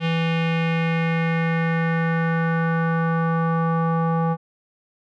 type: tone with low-pass filter sweep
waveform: square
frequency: 164.81 Hz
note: E3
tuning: in tune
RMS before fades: -21 dBFS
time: 0-4.37 s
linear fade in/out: 50 ms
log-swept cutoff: 2900 to 1000 Hz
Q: 3.1
effects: none